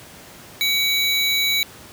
square tone pair together, 2260 / 3926 Hz, C#7 / B7, +33 / -11 cents, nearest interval minor seventh, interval 956 cents, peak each -22 / -20 dBFS, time 0.61-1.63 s, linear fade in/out 0 ms, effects pink hiss -42 dBFS RMS until 1.92 s + high-pass 80 Hz 12 dB/octave

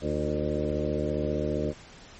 harmonic tone with a mistuned harmonic, 75 Hz, D2, 37 cents sharp, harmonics 1 / 2 / 3 / 4 / 5 / 6 / 7 / 8, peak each -34 / -34 / -34 / -34 / -34 / -34 / -34 / -34 dBFS, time 0.01-1.74 s, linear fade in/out 50 ms, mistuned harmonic 5, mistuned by -61 cents, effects pink hiss -49 dBFS RMS until 2.19 s + MP3 32 kbps

